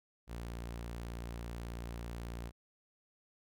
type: tone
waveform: sawtooth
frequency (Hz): 58.3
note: A#1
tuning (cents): +1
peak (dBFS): -37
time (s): 0.27-2.52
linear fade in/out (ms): 50
effects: none